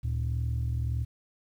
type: tone pair together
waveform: sine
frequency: 73.6 / 115.19 Hz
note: D2 / A#2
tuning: +4 / -20 cents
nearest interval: minor sixth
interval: 776 cents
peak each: -28 dBFS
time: 0.03-1.05 s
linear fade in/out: 20 ms
effects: tanh soft clip ceiling -23 dBFS + 10-bit